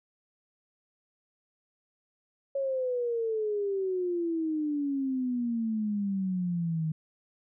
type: exponential sweep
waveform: sine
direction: down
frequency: 554.4 to 155.56 Hz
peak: -27 dBFS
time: 2.55-6.92 s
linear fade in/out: 5 ms
effects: none